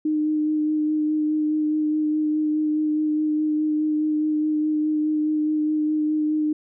sine tone with vibrato, 305.8 Hz, D#4, 30 cents flat, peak -19 dBFS, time 0.05-6.53 s, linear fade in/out 5 ms, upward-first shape sine, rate 4.8 Hz, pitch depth 14 cents each way, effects none

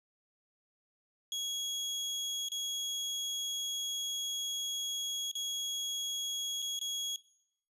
30% pulse tone with dropouts, 3322 Hz, G#7, in tune, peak -31 dBFS, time 1.32-7.16 s, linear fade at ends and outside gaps 1 ms, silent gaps 2.486-2.518 / 5.314-5.353 / 6.62-6.624 / 6.791-6.813 s, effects noise-tail reverb RT60 0.7 s tail -19 dB re dry + resampled to 32000 Hz

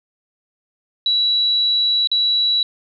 sine tone with dropouts, 3920 Hz, B7, 14 cents flat, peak -14 dBFS, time 1.06-2.63 s, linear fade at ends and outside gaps 2 ms, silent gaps 2.073-2.115 s, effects none

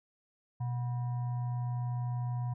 sine tone with frequency modulation, 123.47 Hz, B2, in tune, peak -31 dBFS, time 0.6-2.54 s, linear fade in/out 10 ms, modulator 852 Hz, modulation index 0.28, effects none

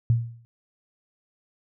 sine tone with exponential decay, 116.54 Hz, A#2, in tune, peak -14 dBFS, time 0.1-0.45 s, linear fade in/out 0 ms, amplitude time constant 76 ms, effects none

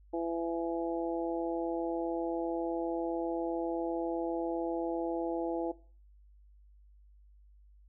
harmonic tone, 167.6 Hz, E3, 29 cents sharp, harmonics 2 / 3 / 4 / 5, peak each -33 / -37 / -39 / -41 dBFS, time 0.13-5.72 s, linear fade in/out 10 ms, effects noise-tail reverb RT60 0.4 s tail -19 dB re dry + added 50 Hz sine -56 dBFS peak until 7.88 s

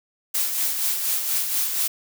blue noise with tremolo, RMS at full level -22 dBFS, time 0.34-1.88 s, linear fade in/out 10 ms, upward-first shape sine, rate 4.2 Hz, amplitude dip 45%, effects none

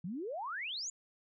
sine exponential sweep, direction up, 160.1 to 7280 Hz, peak -37 dBFS, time 0.04-0.9 s, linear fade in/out 5 ms, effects none

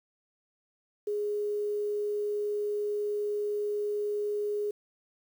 sine tone, 415.3 Hz, G#4, in tune, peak -28 dBFS, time 1.07-4.71 s, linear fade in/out 5 ms, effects 9-bit

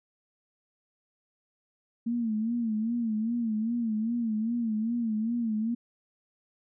sine tone with vibrato, 226.3 Hz, A3, 49 cents sharp, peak -26 dBFS, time 2.06-5.75 s, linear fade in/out 10 ms, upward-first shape sine, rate 2.5 Hz, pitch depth 100 cents each way, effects none

